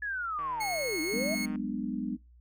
sine linear two-way sweep, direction down then up, 1720 to 294.9 to 669 Hz, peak -31 dBFS, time 0.02-1.35 s, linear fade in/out 5 ms, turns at 1.01 s
click train, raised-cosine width 0.5 ms, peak -33 dBFS, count 182, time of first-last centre 0.39-1.558 s, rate 155 Hz
sawtooth tone, 2178 Hz, C#7, 31 cents flat, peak -29 dBFS, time 0.6-1.46 s, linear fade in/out 10 ms
sine chord, G# half-diminished seventh, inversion third, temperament just, 186.89 / 207.7 / 249.2 / 299 Hz, F#3 / G#3 / B3 / D4, +18 / 0 / +16 / +31 cents, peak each -39 / -35 / -35 / -37 dBFS, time 1.12-2.17 s, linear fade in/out 20 ms
effects noise-tail reverb RT60 0.2 s tail -21 dB re dry + added 60 Hz sine -54 dBFS peak until 2.4 s

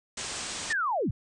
white low-pass noise, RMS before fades -36 dBFS, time 0.17-0.73 s, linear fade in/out 5 ms, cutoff 8900 Hz, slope 96 dB/octave
sine linear sweep, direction down, 1873 to 66.8 Hz, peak -25 dBFS, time 0.7-1.11 s, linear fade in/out 5 ms
effects none

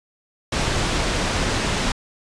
pink low-pass noise, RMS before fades -22 dBFS, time 0.52-1.92 s, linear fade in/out 5 ms, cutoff 6700 Hz, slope 12 dB/octave, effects resampled to 22050 Hz

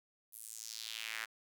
sawtooth tone with high-pass filter sweep, 111.6 Hz, A2, 25 cents sharp, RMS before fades -45 dBFS, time 0.32-1.26 s, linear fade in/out 20 ms, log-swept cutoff 12000 to 1600 Hz, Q 2.3, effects none

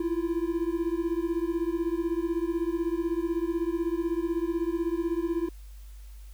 triangle beating tone pair, 329.6 / 345.6 Hz, E4 / F4, 0 / -18 cents, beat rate 16 Hz, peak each -27 dBFS, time 0-5.49 s, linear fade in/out 5 ms, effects added 50 Hz sine -42 dBFS peak until 6.33 s + white hiss -60 dBFS RMS until 6.33 s

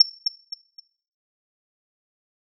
sine tone with echo, 5430 Hz, F8, 50 cents flat, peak -6 dBFS, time 0-0.02 s, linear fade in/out 5 ms, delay 260 ms, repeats 3, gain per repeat -10 dB, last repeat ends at 0.8 s, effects noise-tail reverb RT60 0.5 s tail -17 dB re dry

